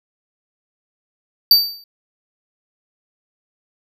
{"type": "tone with exponential decay", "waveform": "square", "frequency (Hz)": 4627, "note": "D8", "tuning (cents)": -27, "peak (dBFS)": -5, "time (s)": [1.51, 1.84], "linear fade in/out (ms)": 2, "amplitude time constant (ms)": 71, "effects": []}